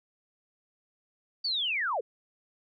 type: linear sweep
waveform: sine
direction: down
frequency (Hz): 4663 to 392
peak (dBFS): -27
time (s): 1.44-2.01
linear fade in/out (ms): 10
effects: none